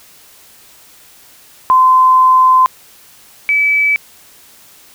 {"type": "tone pair in turn", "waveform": "sine", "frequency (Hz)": [1030, 2298], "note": ["C6", "D7"], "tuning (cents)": [-28, -38], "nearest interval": "octave + major second", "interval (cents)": 1390, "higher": "second", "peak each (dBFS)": [-5, -9], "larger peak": "first", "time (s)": [[1.7, 2.66], [3.49, 3.96]], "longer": "first", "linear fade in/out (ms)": 0, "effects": ["white hiss -43 dBFS RMS until 4.94 s"]}